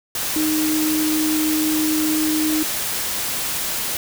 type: tone in noise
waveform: sine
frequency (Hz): 310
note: D#4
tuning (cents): -6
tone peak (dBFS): -18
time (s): 0.36-2.63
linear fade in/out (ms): 2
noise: white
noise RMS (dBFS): -24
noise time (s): 0.15-3.97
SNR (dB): +3
effects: none